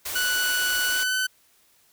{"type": "band-stop noise", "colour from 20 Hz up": "white", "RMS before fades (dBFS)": -31, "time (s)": [0.05, 1.04], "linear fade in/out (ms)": 10, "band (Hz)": [110, 270], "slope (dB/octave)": 96}
{"type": "tone with pitch glide", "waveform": "sawtooth", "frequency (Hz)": [1480, 1514.6], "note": ["F#6", "F#6"], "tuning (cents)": [0, 40], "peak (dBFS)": -19, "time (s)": [0.15, 1.27], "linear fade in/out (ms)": 10, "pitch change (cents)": 40, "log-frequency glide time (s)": [0.87, 1.15]}
{"effects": ["white hiss -61 dBFS RMS until 1.92 s"]}